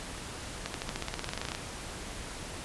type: accelerating click train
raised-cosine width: 0.2 ms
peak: -16 dBFS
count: 18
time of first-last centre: 0.66-1.549 s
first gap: 82 ms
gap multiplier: 0.94
effects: pink hiss -41 dBFS RMS until 2.64 s + resampled to 24000 Hz